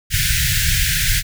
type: band-stop noise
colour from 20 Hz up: pink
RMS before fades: -17 dBFS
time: 0.1-1.23 s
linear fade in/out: 50 ms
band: 160 to 1500 Hz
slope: 96 dB/octave
effects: none